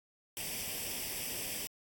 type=noise with comb filter; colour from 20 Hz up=white; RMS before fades=-39 dBFS; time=0.37-1.67 s; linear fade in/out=0 ms; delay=0.37 ms; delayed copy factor=+0.7; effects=AAC 64 kbps